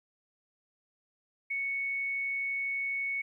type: tone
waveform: sine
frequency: 2217 Hz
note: C#7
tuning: in tune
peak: -30 dBFS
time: 1.5-3.22 s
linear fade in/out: 10 ms
effects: 12-bit